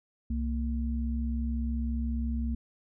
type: tone pair together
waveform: sine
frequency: 65.41 / 231 Hz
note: C2 / A#3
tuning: 0 / -16 cents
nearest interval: octave + minor seventh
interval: 2184 cents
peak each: -29 / -33 dBFS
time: 0.3-2.55 s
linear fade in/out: 5 ms
effects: none